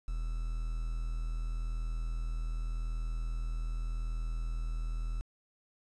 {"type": "tone with quantisation", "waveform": "triangle", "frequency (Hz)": 40.43, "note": "E1", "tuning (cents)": -33, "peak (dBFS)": -30, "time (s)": [0.08, 5.21], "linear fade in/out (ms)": 0, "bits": 9, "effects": ["resampled to 22050 Hz"]}